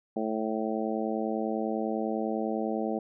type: harmonic tone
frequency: 110 Hz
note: A2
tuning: in tune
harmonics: 2 / 3 / 4 / 5 / 6 / 7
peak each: -32 / -34 / -35 / -36 / -37 / -37 dBFS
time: 0.16-2.99 s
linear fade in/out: 5 ms
effects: none